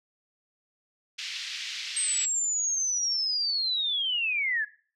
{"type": "band-pass noise", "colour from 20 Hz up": "pink", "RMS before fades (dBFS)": -36, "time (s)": [1.18, 2.26], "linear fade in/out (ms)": 10, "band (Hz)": [2300, 5300], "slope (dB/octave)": 24}
{"type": "linear sweep", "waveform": "sine", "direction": "down", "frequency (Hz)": [8372, 1661.2], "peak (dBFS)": -25, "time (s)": [1.96, 4.65], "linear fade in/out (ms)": 10}
{"effects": ["noise-tail reverb RT60 0.4 s tail -17 dB re dry"]}